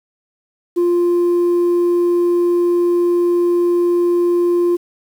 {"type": "tone", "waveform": "sine", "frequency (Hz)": 349.2, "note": "F4", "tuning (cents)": 0, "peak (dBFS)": -9, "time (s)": [0.76, 4.77], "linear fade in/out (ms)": 20, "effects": ["tanh soft clip ceiling -11 dBFS", "7-bit"]}